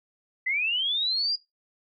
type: linear sweep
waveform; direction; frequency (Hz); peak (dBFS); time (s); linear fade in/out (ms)
sine; up; 1975.5 to 4894; -23; 0.46-1.36; 10
effects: noise-tail reverb RT60 0.2 s tail -20 dB re dry + MP3 32 kbps